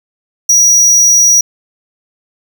square tone, 5790 Hz, F#8, 38 cents flat, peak -5 dBFS, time 0.49-1.41 s, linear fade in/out 5 ms, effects none

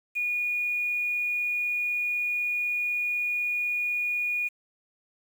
sine tone with quantisation, 2448 Hz, D#7, 29 cents flat, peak -25 dBFS, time 0.15-4.49 s, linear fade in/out 20 ms, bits 8, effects none

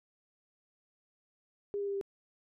sine tone with pitch steps, 405.6 / 402.1 / 398.6 / 395.2 Hz, G#4 / G4 / G4 / G4, -41 / +44 / +29 / +14 cents, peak -32 dBFS, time 1.74-2.012 s, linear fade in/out 0 ms, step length 68 ms, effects none

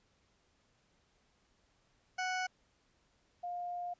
20% pulse / sine tone pair in turn, 740 / 706.7 Hz, F#5 / F5, 0 / +20 cents, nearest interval minor second, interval 80 cents, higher first, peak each -29 / -37 dBFS, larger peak first, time 2.18-2.47 / 3.43-3.94 s, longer second, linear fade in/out 10 ms, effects pink hiss -73 dBFS RMS until 3.99 s + resampled to 16000 Hz

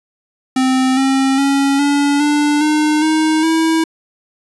square tone with pitch steps, 260 / 268.2 / 276.7 / 285.5 / 294.5 / 303.9 / 313.5 / 323.4 Hz, C4 / C4 / C#4 / D4 / D4 / D#4 / D#4 / E4, -11 / +43 / -3 / -49 / +5 / -41 / +13 / -33 cents, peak -12 dBFS, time 0.56-3.84 s, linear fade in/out 5 ms, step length 410 ms, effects resampled to 24000 Hz

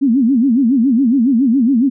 sine tone with vibrato, 250.7 Hz, B3, 26 cents sharp, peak -9 dBFS, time 0.01-1.9 s, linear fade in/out 20 ms, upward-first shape sine, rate 7.2 Hz, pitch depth 220 cents each way, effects none

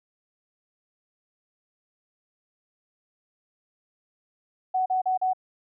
sine tone bursts, 746 Hz, F#5, 14 cents sharp, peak -21 dBFS, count 4, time 4.74-5.334 s, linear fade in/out 10 ms, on 120 ms, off 38 ms, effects none

